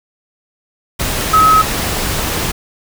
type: tone in noise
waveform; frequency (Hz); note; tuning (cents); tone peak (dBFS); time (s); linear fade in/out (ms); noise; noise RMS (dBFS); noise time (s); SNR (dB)
sine; 1281; E6; -50; -6; 1.33-1.62; 10; pink; -18; 0.99-2.52; +9
effects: none

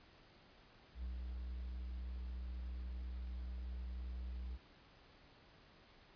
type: tone with ADSR envelope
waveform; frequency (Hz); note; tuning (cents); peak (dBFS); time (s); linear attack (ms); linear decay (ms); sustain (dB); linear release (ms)
triangle; 61.6; B1; -4; -38; 0.94-4.58; 94; 95; -2; 32
effects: pink hiss -64 dBFS RMS until 6.15 s + resampled to 11025 Hz

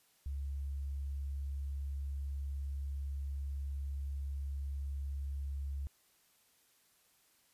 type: tone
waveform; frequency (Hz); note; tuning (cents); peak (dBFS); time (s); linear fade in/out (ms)
sine; 69.6; C#2; +8; -36; 0.26-5.87; 0
effects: white hiss -70 dBFS RMS until 7.53 s + resampled to 32000 Hz

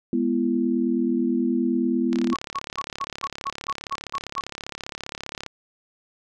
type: chord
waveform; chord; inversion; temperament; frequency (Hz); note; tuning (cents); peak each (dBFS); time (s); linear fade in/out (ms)
sine; E major; first; equal with one note detuned; 207.7 / 246.9 / 336.2; G#3 / B3 / E4; 0 / 0 / +34; -27 / -22 / -25; 0.13-2.34; 2
type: click train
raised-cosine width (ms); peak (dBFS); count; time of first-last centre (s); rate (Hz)
0.2; -15; 118; 2.13-5.463; 35.1
type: tone bursts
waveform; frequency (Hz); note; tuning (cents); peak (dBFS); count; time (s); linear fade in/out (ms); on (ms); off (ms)
sine; 1108.7; C#6; 0; -24; 10; 2.32-4.41; 10; 47; 180
effects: none

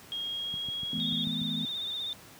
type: tone with pitch glide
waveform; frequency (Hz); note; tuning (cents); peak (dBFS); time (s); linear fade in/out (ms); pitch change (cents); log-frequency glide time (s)
sine; 3260 to 3311; G#7 to G#7; -33 to -6; -32; 0.12-1.24; 0; +27; 0.25-0.89
type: click train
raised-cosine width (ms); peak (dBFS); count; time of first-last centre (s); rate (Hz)
5; -28; 7; 0.54-1.417; 6.84
type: chord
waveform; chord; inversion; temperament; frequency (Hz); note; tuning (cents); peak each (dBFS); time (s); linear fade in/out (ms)
sine; E suspended fourth; none; equal with one note detuned; 164.81 / 214.6 / 246.9; E3 / A3 / B3; 0 / -43 / 0; -36; 0.93-1.65; 2
type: tone with vibrato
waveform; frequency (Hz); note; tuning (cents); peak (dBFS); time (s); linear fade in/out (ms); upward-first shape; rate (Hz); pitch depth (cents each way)
sine; 3624; A#7; -50; -32; 1-2.13; 0; triangle; 16; 65
effects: pink hiss -51 dBFS RMS until 2.39 s + high-pass 100 Hz 12 dB/octave

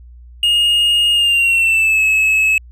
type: tone with pitch glide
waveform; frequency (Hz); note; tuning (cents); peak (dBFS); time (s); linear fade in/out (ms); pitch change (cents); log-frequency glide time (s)
triangle; 2852 to 2585; F7 to E7; +36 to -34; -9; 0.43-2.58; 2; -170; 1.13-2.02
effects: added 60 Hz sine -36 dBFS peak until 2.71 s

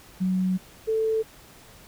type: tone pair in turn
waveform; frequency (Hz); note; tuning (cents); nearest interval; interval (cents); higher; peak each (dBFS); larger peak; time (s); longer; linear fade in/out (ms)
sine; 185.8 / 441.9; F#3 / A4; +7 / +7; octave + minor third; 1500; second; -21; neither; 0.2-0.58 / 0.87-1.23; first; 20
effects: pink hiss -50 dBFS RMS until 1.87 s

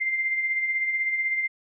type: tone with tremolo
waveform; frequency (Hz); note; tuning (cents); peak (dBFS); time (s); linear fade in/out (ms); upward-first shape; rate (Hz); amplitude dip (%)
sine; 2093; C7; 0; -21; 0-1.48; 20; sine; 16; 45
effects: none

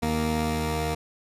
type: tone pair together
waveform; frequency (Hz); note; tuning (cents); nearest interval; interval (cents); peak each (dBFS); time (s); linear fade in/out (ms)
15% pulse; 77.96 / 233.1; D#2 / A#3; +4 / 0; octave + perfect fifth; 1896; -21; 0.02-0.95; 10
effects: resampled to 32000 Hz

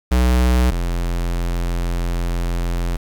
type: tone pair in turn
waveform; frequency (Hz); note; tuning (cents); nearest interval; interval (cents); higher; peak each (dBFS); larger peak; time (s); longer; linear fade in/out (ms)
square; 62 / 43.19; B1 / F1; +7 / -18; tritone; 625; first; -13 / -19; first; 0.11-0.71 / 0.71-2.97; second; 10
effects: 7-bit

